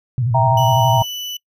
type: tone with vibrato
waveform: sine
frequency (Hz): 120.5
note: B2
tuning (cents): -42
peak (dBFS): -15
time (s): 0.18-1.02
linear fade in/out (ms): 0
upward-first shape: square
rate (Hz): 12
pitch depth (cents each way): 110
type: chord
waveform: sine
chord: E diminished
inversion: none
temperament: equal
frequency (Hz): 659.3 / 784 / 932.3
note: E5 / G5 / Bb5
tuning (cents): 0 / 0 / 0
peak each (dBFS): -19 / -20 / -15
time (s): 0.34-1.03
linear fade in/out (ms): 10
type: tone with pitch glide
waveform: 35% pulse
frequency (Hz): 2960 to 2977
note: F#7 to F#7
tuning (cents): 0 to +10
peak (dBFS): -23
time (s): 0.57-1.37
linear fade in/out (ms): 5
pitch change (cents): +10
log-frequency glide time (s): 0.68-0.94
effects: noise-tail reverb RT60 0.1 s tail -24 dB re dry